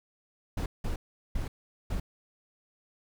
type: noise bursts at uneven times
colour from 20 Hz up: brown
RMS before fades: -31 dBFS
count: 4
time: 0.57-0.66 / 0.84-0.96 / 1.35-1.48 / 1.9-2 s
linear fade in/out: 5 ms
effects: none